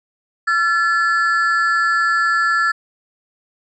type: ring-modulated tone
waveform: triangle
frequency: 1542 Hz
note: G6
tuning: 29 cents flat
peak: -9 dBFS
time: 0.47-2.72 s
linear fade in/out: 10 ms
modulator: 186 Hz
effects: resampled to 22050 Hz